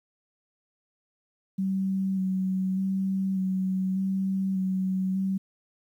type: tone with vibrato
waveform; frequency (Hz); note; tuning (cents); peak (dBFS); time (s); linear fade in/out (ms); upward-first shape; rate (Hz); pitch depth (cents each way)
sine; 190; F#3; +46; -24; 1.58-5.38; 10; square; 0.84; 16
effects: 10-bit